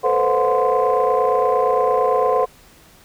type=tone cluster; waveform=sine; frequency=439.7 / 499.3 / 528 / 724 / 1037 Hz; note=A4 / B4 / C5 / F#5 / C6; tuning=-1 / +19 / +16 / -38 / -16 cents; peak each=-20 dBFS; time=0.03-2.46 s; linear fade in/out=20 ms; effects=tanh soft clip ceiling -7 dBFS + pink hiss -49 dBFS RMS until 3.04 s